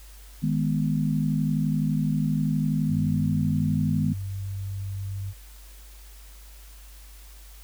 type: chord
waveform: sine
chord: G# minor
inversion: second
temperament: equal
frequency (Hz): 155.56 / 207.7 / 246.9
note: D#3 / G#3 / B3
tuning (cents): 0 / 0 / 0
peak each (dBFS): -24 / -27 / -28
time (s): 0.42-4.14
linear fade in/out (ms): 20
type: tone with pitch glide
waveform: sine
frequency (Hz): 97.1 to 97.72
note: G2 to G2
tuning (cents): -16 to -5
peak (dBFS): -29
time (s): 2.87-5.34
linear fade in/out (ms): 50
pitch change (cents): +11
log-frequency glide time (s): 3.66-4.55
effects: added 50 Hz sine -44 dBFS peak until 7.63 s + white hiss -52 dBFS RMS until 7.63 s